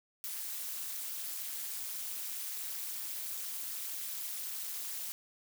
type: noise with amplitude modulation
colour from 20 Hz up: blue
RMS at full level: -36 dBFS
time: 0.24-5.12 s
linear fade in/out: 0 ms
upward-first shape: sine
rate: 214 Hz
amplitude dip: 90%
effects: none